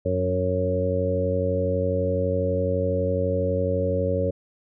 harmonic tone with a mistuned harmonic, 92 Hz, F#2, 9 cents flat, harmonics 1 / 2 / 3 / 4 / 5 / 6, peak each -26 / -31 / -32 / -36 / -27 / -25 dBFS, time 0.05-4.31 s, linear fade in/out 10 ms, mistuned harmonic 2, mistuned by -21 cents, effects none

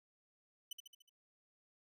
sawtooth tone with echo, 3000 Hz, F#7, 23 cents sharp, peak -39 dBFS, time 0.71-0.73 s, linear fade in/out 5 ms, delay 73 ms, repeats 5, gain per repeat -5 dB, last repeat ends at 1.095 s, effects none

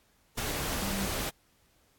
sine tone in noise, 196 Hz, G3, in tune, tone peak -33 dBFS, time 0.82-1.06 s, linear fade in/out 10 ms, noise pink, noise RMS -33 dBFS, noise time 0.37-1.3 s, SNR -3 dB, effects pink hiss -67 dBFS RMS until 1.98 s + AAC 64 kbps

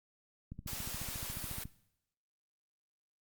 click train, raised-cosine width 5 ms, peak -31 dBFS, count 17, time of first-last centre 0.52-1.655 s, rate 14.1 Hz
white noise, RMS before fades -42 dBFS, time 0.67-1.64 s, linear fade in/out 5 ms
effects noise-tail reverb RT60 0.8 s tail -20 dB re dry + Opus 48 kbps

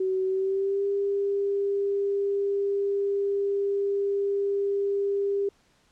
sine tone with pitch glide, 377.1 to 399.5 Hz, F#4 to G4, +33 to +33 cents, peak -23 dBFS, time 0-5.49 s, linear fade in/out 5 ms, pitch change +100 cents, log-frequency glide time 0.25-0.85 s, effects pink hiss -64 dBFS RMS until 5.91 s + low-pass 8000 Hz 12 dB/octave

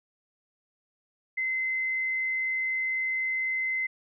sine tone, 2058 Hz, C7, 29 cents flat, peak -26 dBFS, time 1.37-3.87 s, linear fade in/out 10 ms, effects none

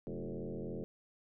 sine tone with frequency modulation, 108.2 Hz, A2, 29 cents flat, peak -38 dBFS, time 0.07-0.84 s, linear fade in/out 0 ms, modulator 83.5 Hz, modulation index 5, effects none

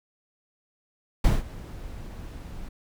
brown noise with ADSR envelope, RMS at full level -18 dBFS, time 1.24-2.69 s, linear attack 6 ms, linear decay 180 ms, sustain -20 dB, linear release 9 ms, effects none

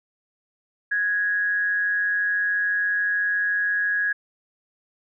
sine tone with amplitude modulation, 1661.2 Hz, G#6, in tune, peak -18 dBFS, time 0.91-4.13 s, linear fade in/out 10 ms, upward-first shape sine, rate 186 Hz, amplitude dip 45%, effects none

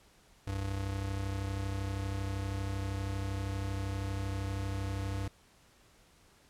square tone pair together, 65.34 / 98 Hz, C2 / G2, -2 / 0 cents, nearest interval perfect fifth, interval 702 cents, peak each -40 / -35 dBFS, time 0.47-5.28 s, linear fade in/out 5 ms, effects pink hiss -63 dBFS RMS until 6.49 s + low-pass 11000 Hz 12 dB/octave

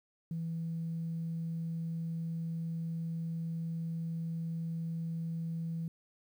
sine tone, 164.81 Hz, E3, in tune, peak -33 dBFS, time 0.31-5.88 s, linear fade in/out 2 ms, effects tanh soft clip ceiling -30 dBFS + 11-bit

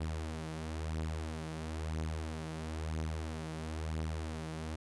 sawtooth beating tone pair, 78.8 / 79.8 Hz, D#2 / D#2, +23 / +44 cents, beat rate 1 Hz, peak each -34 / -38 dBFS, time 0-4.76 s, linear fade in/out 10 ms, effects resampled to 24000 Hz

